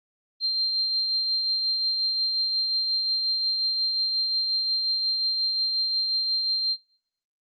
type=tone with tremolo; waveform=sine; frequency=4166 Hz; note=C8; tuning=8 cents flat; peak=-21 dBFS; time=0.4-6.77 s; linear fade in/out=50 ms; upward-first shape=triangle; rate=5.6 Hz; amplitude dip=35%; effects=noise-tail reverb RT60 0.6 s tail -20 dB re dry + Opus 48 kbps